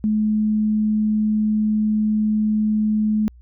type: tone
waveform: sine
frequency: 214.1 Hz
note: A3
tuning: 47 cents flat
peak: -16 dBFS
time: 0.04-3.28 s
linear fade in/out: 0 ms
effects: added 60 Hz sine -43 dBFS peak until 3.41 s